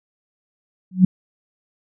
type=tone with exponential growth; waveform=sine; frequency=185 Hz; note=F#3; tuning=in tune; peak=-4 dBFS; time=0.91-1.05 s; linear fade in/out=5 ms; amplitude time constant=29 ms; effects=none